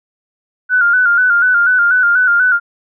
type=tone with vibrato; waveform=sine; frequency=1449 Hz; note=F#6; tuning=37 cents flat; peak=-8 dBFS; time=0.69-2.6 s; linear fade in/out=50 ms; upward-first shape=square; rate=4.1 Hz; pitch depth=56 cents each way; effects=none